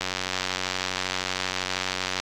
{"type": "click train", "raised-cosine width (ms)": 0.2, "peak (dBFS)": -9, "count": 204, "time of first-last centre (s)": [0.01, 2.2], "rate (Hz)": 92.7, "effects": ["AAC 64 kbps"]}